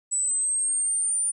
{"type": "exponential sweep", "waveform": "sine", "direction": "up", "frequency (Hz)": [7900, 9280], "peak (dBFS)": -22, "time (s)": [0.11, 1.32], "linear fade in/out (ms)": 20, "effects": []}